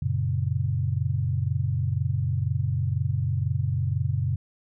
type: chord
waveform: sine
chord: F# major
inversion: none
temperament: equal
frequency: 92.5 / 116.54 / 138.59 Hz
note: F#2 / A#2 / C#3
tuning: 0 / 0 / 0 cents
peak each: -27 dBFS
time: 0.02-4.36 s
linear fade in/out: 5 ms
effects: none